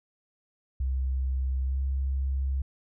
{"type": "tone with pitch glide", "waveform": "sine", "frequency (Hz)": [65.41, 67.09], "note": ["C2", "C2"], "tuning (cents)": [0, 44], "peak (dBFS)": -25, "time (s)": [0.8, 2.62], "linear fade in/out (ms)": 5, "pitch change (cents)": 44, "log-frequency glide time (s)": [1.64, 1.79], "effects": []}